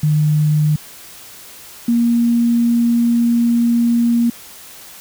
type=tone pair in turn; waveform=sine; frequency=151.4 / 235.4 Hz; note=D#3 / A#3; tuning=-47 / +17 cents; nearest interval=minor sixth; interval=764 cents; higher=second; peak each=-11 dBFS; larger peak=neither; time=0.03-0.76 / 1.88-4.3 s; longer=second; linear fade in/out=5 ms; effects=white hiss -38 dBFS RMS until 5 s